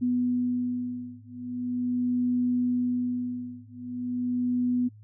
sine beating tone pair, 246.9 / 247.31 Hz, B3 / B3, 0 / +3 cents, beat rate 0.41 Hz, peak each -28 dBFS, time 0.01-4.89 s, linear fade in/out 20 ms, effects noise-tail reverb RT60 0.1 s tail -20 dB re dry + added 106 Hz sine -47 dBFS peak until 5.03 s

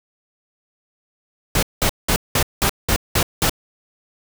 pink noise bursts, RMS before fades -17 dBFS, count 8, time 1.55-3.496 s, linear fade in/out 2 ms, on 77 ms, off 190 ms, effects none

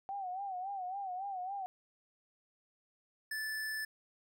sine tone with vibrato, 762 Hz, G5, 49 cents flat, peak -37 dBFS, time 0.09-1.66 s, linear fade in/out 0 ms, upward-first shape sine, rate 3.6 Hz, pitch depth 98 cents each way
square tone, 1748 Hz, A6, 12 cents flat, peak -37 dBFS, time 3.31-3.85 s, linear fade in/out 5 ms
effects none

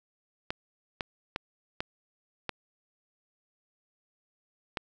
clicks, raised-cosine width 0.3 ms, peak -15 dBFS, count 6, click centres 0.505 / 1.008 / 1.361 / 1.805 / 2.493 / 4.772 s, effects none

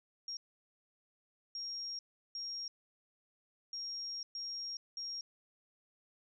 sine tone bursts at uneven times, 5580 Hz, F8, 2 cents flat, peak -39 dBFS, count 6, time 0.28-0.37 / 1.55-1.99 / 2.35-2.68 / 3.73-4.23 / 4.35-4.77 / 4.97-5.21 s, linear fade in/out 2 ms, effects none

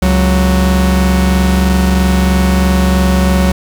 45% pulse tone pair together, 69.3 / 184.87 Hz, C#2 / F#3, 0 / -1 cents, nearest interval octave + perfect fourth, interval 1699 cents, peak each -11 dBFS, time 0.02-3.52 s, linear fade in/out 5 ms, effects 7-bit

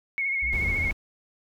sine tone with vibrato, 2182 Hz, C#7, 28 cents flat, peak -24 dBFS, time 0.18-0.91 s, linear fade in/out 0 ms, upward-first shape sine, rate 14 Hz, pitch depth 40 cents each way
triangle linear sweep, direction up, 57 to 90.2 Hz, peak -29 dBFS, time 0.42-0.87 s, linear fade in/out 10 ms
brown noise, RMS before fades -32 dBFS, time 0.52-0.93 s, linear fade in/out 10 ms
effects none

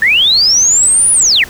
sine linear two-way sweep, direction up then down, 1719 to 9940 to 1719 Hz, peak -6 dBFS, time 0.02-1.44 s, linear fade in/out 2 ms, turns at 1.12 s, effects pink hiss -32 dBFS RMS until 1.49 s

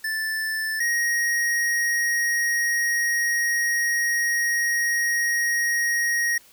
square tone pair in turn, 1760 / 1880.3 Hz, A6 / A#6, 0 / +14 cents, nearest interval minor second, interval 114 cents, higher second, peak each -25 / -21 dBFS, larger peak second, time 0.04-0.8 / 0.8-6.38 s, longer second, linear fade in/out 5 ms, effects white hiss -53 dBFS RMS until 6.52 s

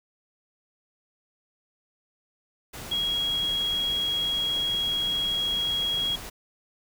sine tone in noise, 3300 Hz, G#7, 12 cents flat, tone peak -24 dBFS, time 2.91-6.16 s, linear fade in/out 10 ms, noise pink, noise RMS -39 dBFS, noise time 2.73-6.3 s, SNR +12 dB, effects none

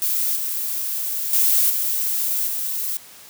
violet noise with level steps, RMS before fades -21 / -25 / -17 / -22 / -25 dBFS, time 0.02-2.97 s, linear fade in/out 0 ms, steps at 0.36 / 1.33 / 1.7 / 2.47 s, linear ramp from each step 2 ms, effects white hiss -44 dBFS RMS until 3.29 s + high-pass 80 Hz 12 dB/octave

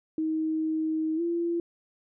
sine tone with pitch glide, 315.9 to 340.5 Hz, D#4 to F4, +26 to -44 cents, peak -25 dBFS, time 0.18-1.6 s, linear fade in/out 2 ms, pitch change +130 cents, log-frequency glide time 1.16-1.21 s, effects none

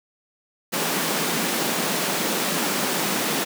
pink high-pass noise, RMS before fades -24 dBFS, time 0.72-3.45 s, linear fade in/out 20 ms, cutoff 160 Hz, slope 48 dB/octave, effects none

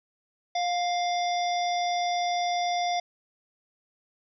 harmonic tone with a mistuned harmonic, 706 Hz, F5, 19 cents sharp, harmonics 1 / 3 / 5 / 7 / 8, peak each -25 / -36 / -36 / -40 / -41 dBFS, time 0.55-3 s, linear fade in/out 5 ms, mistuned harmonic 3, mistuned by -17 cents, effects none

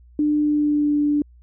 sine tone with pitch glide, 298.4 to 293.4 Hz, D4 to D4, +28 to -2 cents, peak -16 dBFS, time 0.19-1.22 s, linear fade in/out 2 ms, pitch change -30 cents, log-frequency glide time 0.38-0.97 s, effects added 60 Hz sine -46 dBFS peak until 1.42 s

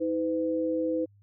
sine tone pair together, 319.2 / 506 Hz, D#4 / B4, +44 / +42 cents, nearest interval minor sixth, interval 798 cents, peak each -28 dBFS, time 0-1.06 s, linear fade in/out 20 ms, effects added 101 Hz sine -56 dBFS peak until 1.22 s

